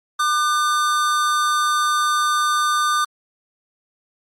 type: tone pair together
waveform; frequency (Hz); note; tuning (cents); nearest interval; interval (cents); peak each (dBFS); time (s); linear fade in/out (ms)
square; 1200 / 1505.4; D6 / F#6; +37 / +29; major third; 392; -18 / -25; 0.19-3.05; 10
effects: low-pass 11000 Hz 12 dB/octave + Opus 48 kbps